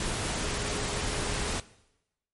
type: tone in noise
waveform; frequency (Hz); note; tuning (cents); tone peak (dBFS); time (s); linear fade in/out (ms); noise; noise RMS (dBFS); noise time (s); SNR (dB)
sine; 415.3; G#4; 0; -40; 0.43-1.5; 2; pink; -31; 0-1.6; -12
effects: noise-tail reverb RT60 0.9 s tail -19 dB re dry + MP3 48 kbps